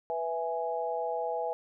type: chord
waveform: sine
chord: E major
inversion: second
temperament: equal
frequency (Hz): 493.9 / 659.3 / 830.6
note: B4 / E5 / G#5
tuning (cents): 0 / 0 / 0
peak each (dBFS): -34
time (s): 0.1-1.53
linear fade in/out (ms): 0
effects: none